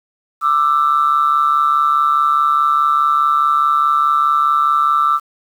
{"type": "tone pair together", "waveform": "sine", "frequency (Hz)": [1182, 1326.8], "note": ["D6", "E6"], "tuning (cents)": [11, 11], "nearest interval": "major second", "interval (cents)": 200, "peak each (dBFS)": -13, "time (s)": [0.41, 5.2], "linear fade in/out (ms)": 50, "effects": ["tanh soft clip ceiling -5 dBFS", "7-bit"]}